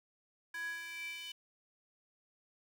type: tone with high-pass filter sweep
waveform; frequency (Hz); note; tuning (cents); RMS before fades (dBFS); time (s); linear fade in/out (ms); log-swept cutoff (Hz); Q
square; 332.9; E4; +17; -43; 0.54-1.32; 5; 1500 to 2900; 7.2
effects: none